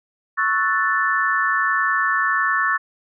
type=chord; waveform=sine; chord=F# minor seventh; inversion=second; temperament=equal; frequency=1108.7 / 1318.5 / 1480 / 1760 Hz; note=C#6 / E6 / F#6 / A6; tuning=0 / 0 / 0 / 0 cents; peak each=-22 / -24 / -25 / -20 dBFS; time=0.37-2.78 s; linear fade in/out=20 ms; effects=none